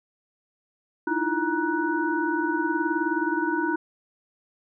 sine tone cluster, 304.1 / 323.6 / 342.6 / 946 / 1483 Hz, D#4 / E4 / F4 / A#5 / F#6, -40 / -32 / -33 / +25 / +4 cents, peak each -29 dBFS, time 1.07-3.76 s, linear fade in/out 5 ms, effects none

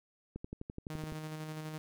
click train, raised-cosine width 3 ms, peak -28 dBFS, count 10, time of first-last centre 0.36-1.123 s, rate 11.8 Hz
sawtooth tone with tremolo, 155.56 Hz, D#3, in tune, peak -35 dBFS, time 0.9-1.78 s, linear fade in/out 0 ms, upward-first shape square, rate 12 Hz, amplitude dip 30%
effects none

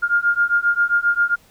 sine beating tone pair, 1407 / 1414.5 Hz, F6 / F6, +12 / +22 cents, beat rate 7.5 Hz, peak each -18 dBFS, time 0.02-1.36 s, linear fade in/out 20 ms, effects pink hiss -53 dBFS RMS until 1.5 s

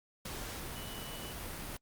sine tone in noise, 2960 Hz, F#7, in tune, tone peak -48 dBFS, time 0.75-1.32 s, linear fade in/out 5 ms, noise pink, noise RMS -42 dBFS, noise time 0.25-1.77 s, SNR -9 dB, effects Opus 48 kbps

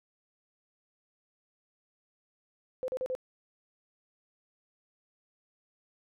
sine tone bursts, 513 Hz, C5, 34 cents flat, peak -30 dBFS, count 4, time 2.83-3.151 s, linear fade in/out 0 ms, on 51 ms, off 39 ms, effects none

